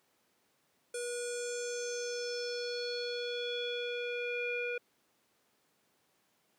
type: tone with low-pass filter sweep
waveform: square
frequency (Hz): 483.5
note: B4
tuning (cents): -37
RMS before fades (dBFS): -37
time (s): 0.94-4.78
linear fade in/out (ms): 5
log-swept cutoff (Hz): 9100 to 2200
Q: 5.6
effects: pink hiss -73 dBFS RMS until 6.58 s + high-pass 200 Hz 12 dB/octave